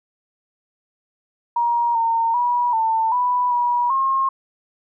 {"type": "tone with pitch steps", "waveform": "sine", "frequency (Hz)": [946, 915, 969, 895, 987, 967, 1073], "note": ["A#5", "A#5", "B5", "A5", "B5", "B5", "C6"], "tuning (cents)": [25, -32, -33, 29, -1, -37, 43], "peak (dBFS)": -16, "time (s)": [1.56, 4.29], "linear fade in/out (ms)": 5, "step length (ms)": 390, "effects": []}